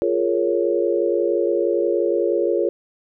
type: chord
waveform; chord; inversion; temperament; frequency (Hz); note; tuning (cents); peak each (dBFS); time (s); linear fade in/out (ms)
sine; Bb minor seventh; second; equal; 349.2 / 415.3 / 466.2 / 554.4; F4 / Ab4 / Bb4 / Db5; 0 / 0 / 0 / 0; -21 / -23 / -23 / -23; 0.02-2.69; 0
effects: none